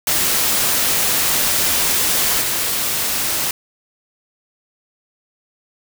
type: noise with level steps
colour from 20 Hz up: white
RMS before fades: -17 / -20 dBFS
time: 0.07-3.51 s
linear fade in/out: 2 ms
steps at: 2.41 s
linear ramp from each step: 10 ms
effects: none